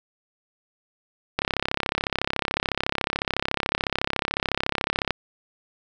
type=click train; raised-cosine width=0.3 ms; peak=-6 dBFS; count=127; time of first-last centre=1.39-5.107 s; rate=33.9 Hz; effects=none